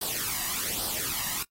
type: noise with flanger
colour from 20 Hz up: white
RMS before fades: -31 dBFS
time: 0.01-1.43 s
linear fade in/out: 5 ms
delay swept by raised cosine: 0.21 to 1.05 ms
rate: 1.2 Hz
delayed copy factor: +0.7
effects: noise-tail reverb RT60 0.1 s tail -19 dB re dry + AAC 48 kbps